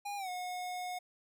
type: tone with pitch glide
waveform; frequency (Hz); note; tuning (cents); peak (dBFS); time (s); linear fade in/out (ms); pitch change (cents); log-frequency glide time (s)
square; 814 to 725.2; G#5 to F#5; -35 to -35; -38; 0.05-0.99; 10; -200; 0.17-0.29
effects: none